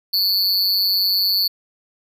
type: tone with amplitude modulation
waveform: square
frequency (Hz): 4464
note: C#8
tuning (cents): +11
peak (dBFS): -12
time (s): 0.13-1.48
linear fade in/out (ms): 10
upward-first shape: sine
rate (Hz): 191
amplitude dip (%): 100
effects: none